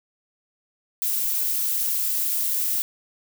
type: noise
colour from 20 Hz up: violet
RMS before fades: -24 dBFS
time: 1.02-2.82 s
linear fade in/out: 0 ms
effects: none